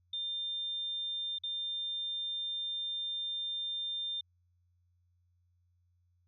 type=tone with dropouts; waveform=sine; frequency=3600 Hz; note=A7; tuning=39 cents sharp; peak=-34 dBFS; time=0.13-4.21 s; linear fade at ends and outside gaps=5 ms; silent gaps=1.386-1.435 s; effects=added 88 Hz sine -69 dBFS peak until 6.27 s